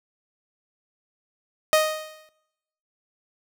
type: tone with exponential decay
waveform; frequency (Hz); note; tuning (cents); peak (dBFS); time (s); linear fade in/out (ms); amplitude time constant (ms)
sawtooth; 622.3; D#5; 0; -10; 1.73-2.29; 0; 120
effects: noise-tail reverb RT60 1.0 s tail -23 dB re dry